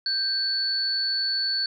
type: tone pair together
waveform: sine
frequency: 1568 / 4444 Hz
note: G6 / C#8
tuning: 0 / +4 cents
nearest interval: octave + tritone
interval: 1804 cents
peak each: -33 / -23 dBFS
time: 0.06-1.66 s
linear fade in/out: 2 ms
effects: none